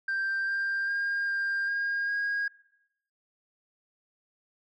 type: tone with pitch steps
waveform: sine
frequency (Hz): 1576 / 1589 / 1611 / 1598 / 1620 / 1636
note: G6 / G6 / G6 / G6 / G#6 / G#6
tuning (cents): +9 / +23 / +47 / +33 / -43 / -26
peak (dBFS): -25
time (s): 0.08-2.48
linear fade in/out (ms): 5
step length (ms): 400
effects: noise-tail reverb RT60 0.8 s tail -19 dB re dry + tanh soft clip ceiling -25 dBFS